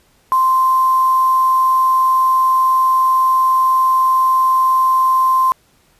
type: tone with quantisation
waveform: sine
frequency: 1043 Hz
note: C6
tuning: 6 cents flat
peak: -10 dBFS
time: 0.32-5.52 s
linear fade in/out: 0 ms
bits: 5
effects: pink hiss -55 dBFS RMS until 5.99 s + resampled to 32000 Hz